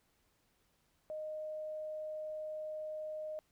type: tone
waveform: sine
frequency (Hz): 618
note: D#5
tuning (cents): -12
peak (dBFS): -39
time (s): 1.1-3.39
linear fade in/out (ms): 0
effects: pink hiss -75 dBFS RMS until 3.51 s